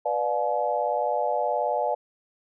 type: chord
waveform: sine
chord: B diminished seventh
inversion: none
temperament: just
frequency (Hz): 493.9 / 592.7 / 711.2 / 853.4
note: B4 / D5 / F5 / Ab5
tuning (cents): 0 / +16 / +31 / +47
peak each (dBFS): -30 / -27 / -28 / -28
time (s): 0.05-1.95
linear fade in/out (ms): 10
effects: none